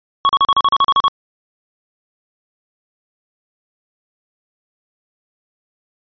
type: tone bursts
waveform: square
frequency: 1108.7 Hz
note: C#6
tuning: in tune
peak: -10 dBFS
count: 11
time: 0.25-1.081 s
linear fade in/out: 0 ms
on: 41 ms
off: 38 ms
effects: resampled to 11025 Hz